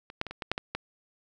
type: clicks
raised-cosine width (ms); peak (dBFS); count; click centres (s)
0.3; -27 / -12 / -22 / -23 / -18 / -10 / -15 / -15; 8; 0.101 / 0.214 / 0.267 / 0.31 / 0.422 / 0.516 / 0.579 / 0.75
effects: none